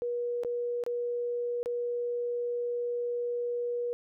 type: tone with dropouts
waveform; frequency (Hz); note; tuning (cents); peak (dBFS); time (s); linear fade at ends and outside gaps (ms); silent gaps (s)
sine; 481.3; B4; -45; -29; 0.02-3.93; 0; 0.435-0.448 / 0.838-0.864 / 1.63-1.659
effects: none